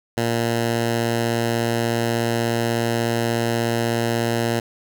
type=tone; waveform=10% pulse; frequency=116.54 Hz; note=A#2; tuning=in tune; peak=-11 dBFS; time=0.17-4.6 s; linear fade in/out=5 ms; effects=none